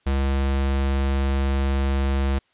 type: tone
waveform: square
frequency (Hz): 68.1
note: C#2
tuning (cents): -30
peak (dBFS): -20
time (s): 0.06-2.39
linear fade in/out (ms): 10
effects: white hiss -64 dBFS RMS until 2.53 s + resampled to 8000 Hz